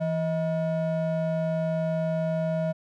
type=ring-modulated tone; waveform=triangle; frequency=399.4 Hz; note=G4; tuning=32 cents sharp; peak=-19 dBFS; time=0-2.73 s; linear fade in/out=20 ms; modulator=234 Hz; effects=none